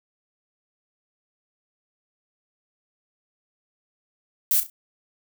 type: noise with echo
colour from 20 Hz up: violet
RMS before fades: -20 dBFS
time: 4.51-4.6 s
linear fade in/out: 0 ms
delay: 33 ms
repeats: 3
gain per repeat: -10 dB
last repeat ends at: 4.699 s
effects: none